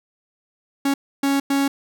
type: tone bursts at uneven times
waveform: 45% pulse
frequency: 277.2 Hz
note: C#4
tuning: in tune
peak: -17 dBFS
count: 3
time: 0.85-0.94 / 1.23-1.4 / 1.5-1.68 s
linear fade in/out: 5 ms
effects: none